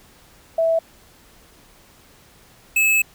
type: tone pair in turn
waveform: sine / square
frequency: 656 / 2597 Hz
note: E5 / E7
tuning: -9 / -26 cents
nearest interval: 2 octaves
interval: 2383 cents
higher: second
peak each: -15 dBFS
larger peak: neither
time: 0.58-0.79 / 2.76-3.02 s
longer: second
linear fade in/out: 5 ms
effects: pink hiss -51 dBFS RMS until 3.14 s